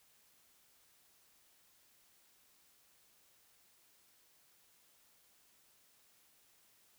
silence, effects white hiss -69 dBFS RMS until 6.98 s

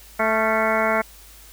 harmonic tone with a mistuned harmonic, 219.8 Hz, A3, 2 cents flat, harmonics 1 / 2 / 3 / 4 / 5 / 6 / 7 / 8 / 9 / 10, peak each -28 / -28 / -22 / -27 / -28 / -25 / -32 / -31 / -29 / -28 dBFS, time 0.19-1.02 s, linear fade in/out 10 ms, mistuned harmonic 6, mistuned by +70 cents, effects added 51 Hz sine -47 dBFS peak until 1.52 s + white hiss -47 dBFS RMS until 1.52 s

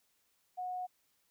sine tone, 730 Hz, F#5, 24 cents flat, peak -36 dBFS, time 0.57-0.87 s, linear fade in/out 20 ms, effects white hiss -75 dBFS RMS until 1.3 s

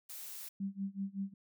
blue noise, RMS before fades -46 dBFS, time 0.09-0.49 s, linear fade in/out 10 ms
sine tone with tremolo, 196 Hz, G3, in tune, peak -33 dBFS, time 0.6-1.34 s, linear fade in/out 5 ms, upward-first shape sine, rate 5.3 Hz, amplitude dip 95%
effects none

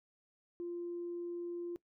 sine tone, 346.9 Hz, F4, 12 cents flat, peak -37 dBFS, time 0.6-1.76 s, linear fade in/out 0 ms, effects noise-tail reverb RT60 0.1 s tail -21 dB re dry + tanh soft clip ceiling -33 dBFS

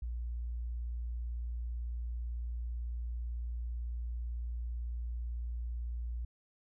sine tone, 59 Hz, A#1, 22 cents sharp, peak -35 dBFS, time 0.02-6.25 s, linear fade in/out 5 ms, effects none

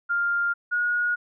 sine tone pair in turn, 1400 / 1445.2 Hz, F6 / F#6, +4 / -41 cents, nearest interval minor second, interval 55 cents, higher second, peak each -21 dBFS, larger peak neither, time 0.09-0.54 / 0.71-1.16 s, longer neither, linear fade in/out 20 ms, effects none

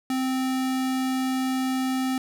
square tone, 260.4 Hz, C4, 8 cents flat, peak -24 dBFS, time 0.1-2.18 s, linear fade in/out 2 ms, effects none

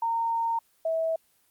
sine tone pair in turn, 919 / 649.8 Hz, A#5 / E5, -25 / -25 cents, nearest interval tritone, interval 600 cents, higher first, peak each -24 dBFS, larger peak neither, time 0.02-0.59 / 0.85-1.16 s, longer first, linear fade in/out 5 ms, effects white hiss -66 dBFS RMS until 1.5 s + Opus 24 kbps

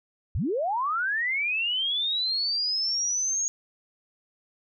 sine linear sweep, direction up, 52.6 to 6645 Hz, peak -24 dBFS, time 0.35-3.48 s, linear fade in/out 0 ms, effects none

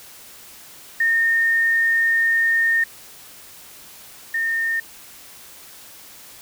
sine tone pair in turn, 1830 / 1823.5 Hz, A#6 / A#6, -32 / -39 cents, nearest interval unison, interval 7 cents, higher first, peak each -15 / -19 dBFS, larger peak first, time 1-2.84 / 4.34-4.8 s, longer first, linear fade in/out 5 ms, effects white hiss -43 dBFS RMS until 6.41 s

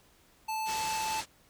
square tone, 876 Hz, A5, 8 cents flat, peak -32 dBFS, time 0.48-1.21 s, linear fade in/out 10 ms
white low-pass noise, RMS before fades -39 dBFS, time 0.65-1.26 s, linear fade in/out 50 ms, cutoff 7900 Hz, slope 24 dB/octave
effects pink hiss -63 dBFS RMS until 1.49 s

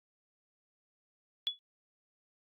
sine tone with exponential decay, 3406 Hz, G#7, 43 cents sharp, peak -25 dBFS, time 1.47-1.59 s, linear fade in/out 0 ms, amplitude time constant 24 ms, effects Opus 48 kbps

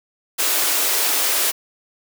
white high-pass noise, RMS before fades -19 dBFS, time 0.38-1.52 s, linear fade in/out 20 ms, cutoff 280 Hz, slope 96 dB/octave, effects none

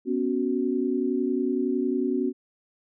sine chord, B suspended second, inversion none, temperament just, 246.9 / 277.8 / 370.4 Hz, B3 / C#4 / F#4, 0 / +4 / +2 cents, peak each -27 dBFS, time 0.05-2.33 s, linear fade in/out 50 ms, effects none

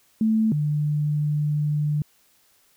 sine tone pair in turn, 220 / 149 Hz, A3 / D3, 0 / +25 cents, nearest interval perfect fifth, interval 675 cents, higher first, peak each -17 / -20 dBFS, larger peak first, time 0.21-0.52 / 0.52-2.02 s, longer second, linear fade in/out 2 ms, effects white hiss -61 dBFS RMS until 2.76 s

